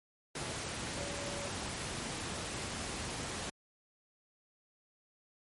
sine tone in noise, 569 Hz, C#5, 45 cents sharp, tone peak -43 dBFS, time 0.97-1.48 s, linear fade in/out 5 ms, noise pink, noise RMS -39 dBFS, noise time 0.35-3.5 s, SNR -7 dB, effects high-pass 60 Hz 12 dB/octave + MP3 48 kbps

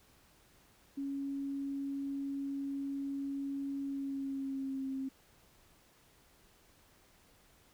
sine tone with pitch glide, 277.2 to 267.1 Hz, C#4 to C4, 0 to +36 cents, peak -35 dBFS, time 0.97-5.09 s, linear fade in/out 10 ms, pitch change -64 cents, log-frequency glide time 3.83-4.89 s, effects pink hiss -65 dBFS RMS until 7.73 s

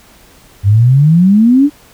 sine exponential sweep, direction up, 95.7 to 300.1 Hz, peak -4 dBFS, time 0.63-1.7 s, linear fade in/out 50 ms, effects pink hiss -43 dBFS RMS until 1.93 s

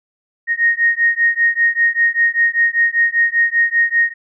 sine beating tone pair, 1860 / 1865.1 Hz, A#6 / A#6, -4 / 0 cents, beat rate 5.1 Hz, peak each -15 dBFS, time 0.47-4.14 s, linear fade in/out 50 ms, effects none

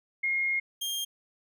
sine / sawtooth tone pair in turn, 2143 / 3211 Hz, C7 / G7, +41 / +41 cents, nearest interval perfect fifth, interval 700 cents, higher second, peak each -25 / -27 dBFS, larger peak first, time 0.23-0.6 / 0.81-1.05 s, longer first, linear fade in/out 10 ms, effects none

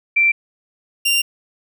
sine / sawtooth tone pair in turn, 2349 / 2782 Hz, D7 / F7, 0 / -7 cents, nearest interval minor third, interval 293 cents, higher second, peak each -11 dBFS, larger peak neither, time 0.16-0.32 / 1.05-1.22 s, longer second, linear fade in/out 10 ms, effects none

